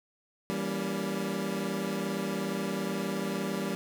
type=chord; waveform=25% pulse; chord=E diminished seventh; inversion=none; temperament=equal with one note detuned; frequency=164.81 / 196 / 233.1 / 282.8 Hz; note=E3 / G3 / Bb3 / Db4; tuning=0 / 0 / 0 / +35 cents; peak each=-35 / -29 / -34 / -35 dBFS; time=0.5-3.75 s; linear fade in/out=0 ms; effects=none